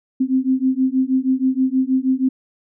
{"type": "beating tone pair", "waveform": "sine", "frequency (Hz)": [258, 264.3], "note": ["C4", "C4"], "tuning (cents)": [-24, 18], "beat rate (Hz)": 6.3, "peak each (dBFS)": -18, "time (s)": [0.2, 2.29], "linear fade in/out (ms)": 10, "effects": []}